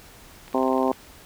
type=click train; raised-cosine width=0.3 ms; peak=-27 dBFS; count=10; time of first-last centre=0.48-0.93 s; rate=20 Hz
type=harmonic tone; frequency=130.81 Hz; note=C3; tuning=in tune; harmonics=2 / 3 / 4 / 5 / 6 / 7 / 8; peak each=-24 / -26 / -27 / -28 / -29 / -29 / -30 dBFS; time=0.54-0.92 s; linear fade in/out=5 ms
effects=pink hiss -48 dBFS RMS until 1.25 s